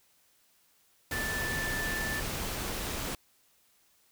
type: tone in noise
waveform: sine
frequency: 1760 Hz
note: A6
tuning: in tune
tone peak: -33 dBFS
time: 1.12-2.2 s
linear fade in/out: 2 ms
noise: pink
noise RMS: -35 dBFS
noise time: 1.11-3.15 s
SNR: -1 dB
effects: white hiss -67 dBFS RMS until 4.11 s